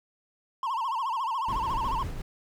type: tone with vibrato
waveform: triangle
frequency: 987.8 Hz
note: B5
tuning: in tune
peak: -25 dBFS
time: 0.63-2.03 s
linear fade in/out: 2 ms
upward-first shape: sine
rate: 14 Hz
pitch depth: 190 cents each way
type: noise with tremolo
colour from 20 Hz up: brown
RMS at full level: -32 dBFS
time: 1.48-2.22 s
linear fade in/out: 5 ms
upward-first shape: triangle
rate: 5.6 Hz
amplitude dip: 45%
effects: none